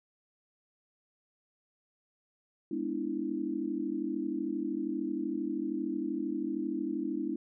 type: chord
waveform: sine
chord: E dominant seventh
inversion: first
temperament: just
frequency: 206 / 247.2 / 296.7 / 329.6 Hz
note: G#3 / B3 / D4 / E4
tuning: -14 / +2 / +18 / 0 cents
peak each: -40 / -38 / -35 / -35 dBFS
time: 2.71-7.36 s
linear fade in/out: 5 ms
effects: none